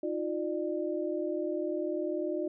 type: tone cluster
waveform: sine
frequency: 314 / 354.1 / 598 Hz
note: D#4 / F4 / D5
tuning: +16 / +24 / +31 cents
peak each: -35 / -33 / -35 dBFS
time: 0.03-2.48 s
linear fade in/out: 5 ms
effects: none